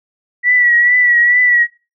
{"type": "tone with vibrato", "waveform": "sine", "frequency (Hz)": 1945, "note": "B6", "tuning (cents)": -27, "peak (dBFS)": -8, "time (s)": [0.43, 1.67], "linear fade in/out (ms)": 50, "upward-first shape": "triangle", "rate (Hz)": 2.3, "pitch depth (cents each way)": 49, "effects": ["noise-tail reverb RT60 0.3 s tail -21 dB re dry"]}